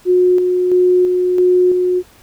sine tone with tremolo, 362.4 Hz, F#4, 36 cents flat, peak -8 dBFS, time 0.05-2.03 s, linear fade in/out 50 ms, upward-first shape square, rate 1.5 Hz, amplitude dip 35%, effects pink hiss -47 dBFS RMS until 2.22 s

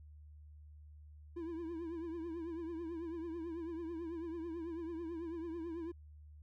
triangle tone with vibrato, 332.8 Hz, E4, 17 cents sharp, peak -38 dBFS, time 1.36-5.92 s, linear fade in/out 10 ms, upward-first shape triangle, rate 9.1 Hz, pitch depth 98 cents each way, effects added 75 Hz sine -53 dBFS peak until 6.42 s

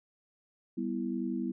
sine chord, E minor, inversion first, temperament equal, 196 / 246.9 / 329.6 Hz, G3 / B3 / E4, 0 / 0 / 0 cents, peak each -36 / -34 / -36 dBFS, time 0.77-1.52 s, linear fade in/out 10 ms, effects none

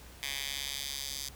10% pulse tone with high-pass filter sweep, 138.59 Hz, C#3, in tune, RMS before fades -38 dBFS, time 0.23-1.29 s, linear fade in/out 0 ms, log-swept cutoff 2600 to 4800 Hz, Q 1.5, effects added 60 Hz sine -53 dBFS peak until 1.35 s + pink hiss -53 dBFS RMS until 1.35 s

